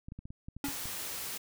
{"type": "clicks", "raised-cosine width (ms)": 5, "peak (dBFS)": -31, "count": 9, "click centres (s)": [0.085, 0.121, 0.19, 0.255, 0.305, 0.485, 0.566, 0.685, 0.856]}
{"type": "noise", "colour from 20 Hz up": "white", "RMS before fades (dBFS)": -39, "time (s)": [0.64, 1.38], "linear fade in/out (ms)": 10}
{"type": "tone with exponential decay", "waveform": "square", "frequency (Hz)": 281.8, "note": "C#4", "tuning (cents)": 29, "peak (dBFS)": -30, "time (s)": [0.64, 0.81], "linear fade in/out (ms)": 1, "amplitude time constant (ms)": 36}
{"effects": []}